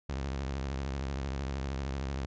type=tone with vibrato; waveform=sawtooth; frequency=67.8 Hz; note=C#2; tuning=38 cents flat; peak=-29 dBFS; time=0.09-2.26 s; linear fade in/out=5 ms; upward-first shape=triangle; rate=13 Hz; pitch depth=150 cents each way; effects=resampled to 16000 Hz